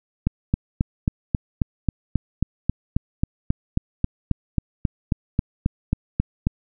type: click train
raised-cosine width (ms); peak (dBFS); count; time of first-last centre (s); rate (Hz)
5; -6; 24; 0.27-6.469; 3.71
effects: none